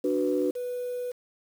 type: chord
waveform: sine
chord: B minor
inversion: first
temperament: equal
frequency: 293.7 / 370 / 493.9 Hz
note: D4 / F#4 / B4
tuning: 0 / 0 / 0 cents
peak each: -27 dBFS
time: 0.04-0.51 s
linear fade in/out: 5 ms
type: tone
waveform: sine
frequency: 493.6 Hz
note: B4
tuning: 1 cent flat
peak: -29 dBFS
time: 0.55-1.12 s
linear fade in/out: 10 ms
effects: tanh soft clip ceiling -14 dBFS + 8-bit